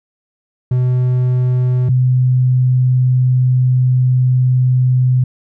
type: tone pair in turn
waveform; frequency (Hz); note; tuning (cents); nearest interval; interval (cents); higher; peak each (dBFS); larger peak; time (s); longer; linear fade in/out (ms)
triangle / sine; 125.8 / 127.19; B2 / C3; +32 / -49; unison; 19; second; -9 / -9; neither; 0.71-1.89 / 1.89-5.24; second; 5
effects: none